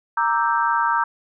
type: chord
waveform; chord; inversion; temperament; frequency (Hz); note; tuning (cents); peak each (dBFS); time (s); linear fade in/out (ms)
sine; E half-diminished seventh; second; equal; 932.3 / 1174.7 / 1318.5 / 1568; Bb5 / D6 / E6 / G6; 0 / 0 / 0 / 0; -20 / -24 / -24 / -24; 0.17-1.04; 5
effects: none

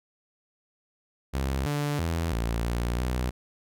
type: tone with pitch steps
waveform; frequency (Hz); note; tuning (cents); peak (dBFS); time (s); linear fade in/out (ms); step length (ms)
sawtooth; 67.1 / 145.9 / 83 / 57.3 / 59.2 / 62.3; C2 / D3 / E2 / A#1 / A#1 / B1; +44 / -11 / +12 / -29 / +27 / +16; -22; 1.33-3.31; 20; 330
effects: none

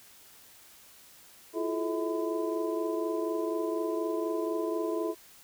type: tone cluster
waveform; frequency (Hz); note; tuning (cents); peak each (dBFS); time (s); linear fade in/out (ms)
sine; 334.8 / 358.9 / 429.7 / 645 / 1009; E4 / F4 / A4 / E5 / B5; +27 / +47 / -41 / -38 / +37; -32 / -38 / -33 / -37 / -40; 1.53-5.15; 50
effects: white hiss -55 dBFS RMS until 5.43 s

